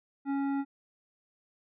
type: tone with hard clipping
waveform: sine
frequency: 277.2 Hz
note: C#4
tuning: in tune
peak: -30 dBFS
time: 0.25-0.65 s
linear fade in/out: 50 ms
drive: 11 dB
effects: resampled to 8000 Hz